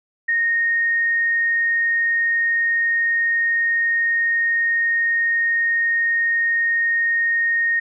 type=tone; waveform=sine; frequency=1854 Hz; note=A#6; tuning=10 cents flat; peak=-16 dBFS; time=0.28-7.8 s; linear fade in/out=10 ms; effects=none